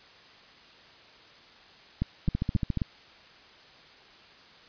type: two click trains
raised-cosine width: 5 ms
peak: -15 / -14 dBFS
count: 8 / 4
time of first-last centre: 2.28-2.773 / 2.02-2.818 s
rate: 14.2 / 3.76 Hz
effects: white hiss -53 dBFS RMS until 4.68 s + resampled to 11025 Hz